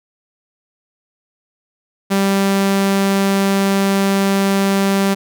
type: tone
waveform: sawtooth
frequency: 196.2 Hz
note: G3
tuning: 2 cents sharp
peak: -9 dBFS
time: 2.1-5.15 s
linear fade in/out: 20 ms
effects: none